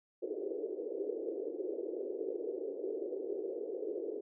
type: band-pass noise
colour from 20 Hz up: white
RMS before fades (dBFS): -39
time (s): 0.22-4.21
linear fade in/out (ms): 10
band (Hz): 350 to 470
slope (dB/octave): 48
effects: none

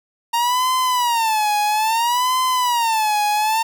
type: tone with vibrato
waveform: 45% pulse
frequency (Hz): 925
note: A#5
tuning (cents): -14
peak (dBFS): -16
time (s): 0.33-3.63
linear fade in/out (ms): 10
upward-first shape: sine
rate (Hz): 0.6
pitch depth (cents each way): 180
effects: 9-bit

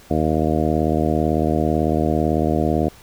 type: harmonic tone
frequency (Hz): 78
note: D#2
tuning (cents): +5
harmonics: 1 / 2 / 3 / 4 / 5 / 6 / 7 / 8 / 9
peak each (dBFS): -24 / -24 / -23 / -23 / -26 / -27 / -29 / -27 / -26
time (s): 0.1-2.89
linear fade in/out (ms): 10
effects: pink hiss -47 dBFS RMS until 3.02 s

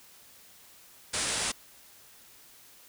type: low-pass noise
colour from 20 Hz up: white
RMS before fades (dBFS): -31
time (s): 1.13-1.52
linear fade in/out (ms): 10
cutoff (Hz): 9900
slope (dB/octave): 96
effects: white hiss -55 dBFS RMS until 2.88 s

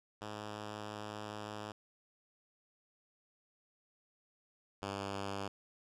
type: tone pair in turn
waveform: 5% pulse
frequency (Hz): 105.5 / 99.15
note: G#2 / G2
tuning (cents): +28 / +20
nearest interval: minor second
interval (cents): 108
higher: first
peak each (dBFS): -31 / -27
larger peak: second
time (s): 0.21-1.72 / 4.82-5.48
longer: first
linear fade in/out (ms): 5
effects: low-pass 7000 Hz 12 dB/octave

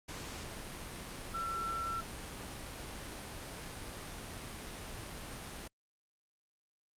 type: tone in noise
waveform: sine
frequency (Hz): 1347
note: E6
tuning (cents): +37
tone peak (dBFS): -35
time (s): 1.34-2.01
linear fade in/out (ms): 10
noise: pink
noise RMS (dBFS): -44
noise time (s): 0.08-5.68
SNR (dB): +6
effects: low-pass 11000 Hz 12 dB/octave + Opus 48 kbps

